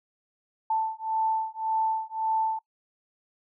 sine beating tone pair, 883 / 884.8 Hz, A5 / A5, +6 / +9 cents, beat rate 1.8 Hz, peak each -28 dBFS, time 0.7-2.59 s, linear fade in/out 5 ms, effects noise-tail reverb RT60 0.1 s tail -21 dB re dry

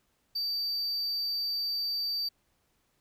triangle tone, 4634 Hz, D8, 24 cents flat, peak -28 dBFS, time 0.35-2.29 s, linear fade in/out 10 ms, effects pink hiss -73 dBFS RMS until 3 s

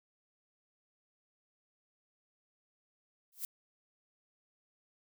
violet noise with exponential growth, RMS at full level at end -34 dBFS, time 3.32-3.45 s, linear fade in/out 2 ms, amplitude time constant 28 ms, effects none

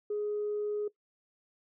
sine tone, 417.4 Hz, G#4, 9 cents sharp, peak -29 dBFS, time 0.1-0.88 s, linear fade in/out 5 ms, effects noise-tail reverb RT60 0.1 s tail -19 dB re dry + tanh soft clip ceiling -26 dBFS

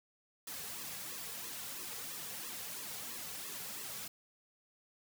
white noise with flanger, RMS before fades -44 dBFS, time 0.47-4.08 s, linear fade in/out 5 ms, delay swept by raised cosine 1.3 to 3.3 ms, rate 3 Hz, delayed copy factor -0.95, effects none

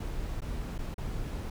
brown noise with dropouts, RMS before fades -35 dBFS, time 0-1.5 s, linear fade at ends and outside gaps 5 ms, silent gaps 0.406-0.418 / 0.781-0.788 / 0.943-0.98 s, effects none

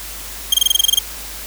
sawtooth tone bursts, 3208 Hz, G7, 39 cents sharp, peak -5 dBFS, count 11, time 0.52-0.99 s, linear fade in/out 5 ms, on 20 ms, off 25 ms, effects added 50 Hz sine -36 dBFS peak until 1.46 s + white hiss -31 dBFS RMS until 1.46 s

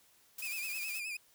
blue noise with tremolo, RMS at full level -42 dBFS, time 0.38-1 s, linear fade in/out 5 ms, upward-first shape sine, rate 16 Hz, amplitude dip 45%
40% pulse tone with vibrato, 2489 Hz, D#7, in tune, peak -37 dBFS, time 0.42-1.17 s, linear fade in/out 5 ms, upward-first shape sine, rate 9.5 Hz, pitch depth 83 cents each way
effects white hiss -66 dBFS RMS until 1.34 s

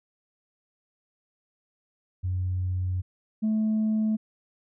sine tone pair in turn, 91.6 / 217.1 Hz, F#2 / A3, -17 / -23 cents, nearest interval octave + minor third, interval 1494 cents, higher second, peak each -24 / -20 dBFS, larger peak second, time 2.23-3.02 / 3.42-4.17 s, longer first, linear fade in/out 20 ms, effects tanh soft clip ceiling -20 dBFS

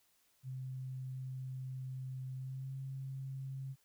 sine tone with pitch glide, 130.2 to 134.09 Hz, C3 to C3, -8 to +43 cents, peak -40 dBFS, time 0.43-3.76 s, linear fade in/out 50 ms, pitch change +51 cents, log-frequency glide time 2.37-2.74 s, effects white hiss -73 dBFS RMS until 3.84 s

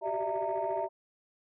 sine tone cluster, 376.5 / 390.7 / 602 / 662 / 919 Hz, F#4 / G4 / D5 / E5 / A#5, +30 / -6 / +43 / +7 / -25 cents, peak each -40 / -37 / -35 / -32 / -34 dBFS, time 0.01-0.89 s, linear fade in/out 50 ms, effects tanh soft clip ceiling -23 dBFS

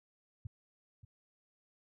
sine tone with echo, 104.9 Hz, G#2, 18 cents sharp, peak -37 dBFS, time 0.45-0.47 s, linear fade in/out 5 ms, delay 580 ms, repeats 1, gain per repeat -13 dB, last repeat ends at 1.05 s, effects none

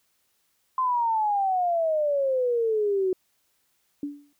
sine exponential sweep, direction down, 1046.5 to 366.3 Hz, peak -21 dBFS, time 0.78-3.13 s, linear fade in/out 2 ms
sine tone with exponential decay, 288.4 Hz, D4, 31 cents flat, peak -25 dBFS, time 4.03-4.33 s, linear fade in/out 2 ms, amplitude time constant 64 ms
effects white hiss -70 dBFS RMS until 4.39 s

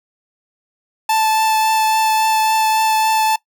45% pulse tone with vibrato, 877 Hz, A5, 6 cents flat, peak -13 dBFS, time 1.09-3.36 s, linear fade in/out 5 ms, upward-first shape triangle, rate 3.6 Hz, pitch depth 11 cents each way, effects noise-tail reverb RT60 0.1 s tail -20 dB re dry

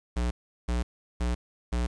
square tone bursts, 60 Hz, B1, 49 cents flat, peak -26 dBFS, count 4, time 0.16-1.87 s, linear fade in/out 10 ms, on 150 ms, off 370 ms, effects resampled to 22050 Hz + 9-bit

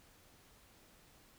silence, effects pink hiss -64 dBFS RMS until 1.38 s

